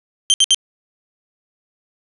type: tone bursts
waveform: sawtooth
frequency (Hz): 3136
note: G7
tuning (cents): 0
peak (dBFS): -6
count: 3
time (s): 0.3-0.545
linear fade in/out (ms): 0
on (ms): 39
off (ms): 64
effects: resampled to 24000 Hz + 8-bit